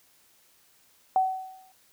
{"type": "tone with exponential decay", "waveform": "sine", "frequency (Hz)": 755, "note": "F#5", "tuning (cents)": 35, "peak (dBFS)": -17, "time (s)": [1.16, 1.72], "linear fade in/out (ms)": 1, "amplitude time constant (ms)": 120, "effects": ["white hiss -62 dBFS RMS until 1.92 s"]}